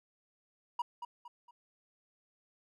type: tone with echo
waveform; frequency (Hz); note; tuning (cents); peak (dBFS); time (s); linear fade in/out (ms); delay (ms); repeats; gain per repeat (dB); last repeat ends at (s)
triangle; 959; A#5; +49; -29; 0.79-0.82; 5; 230; 3; -8; 1.51
effects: none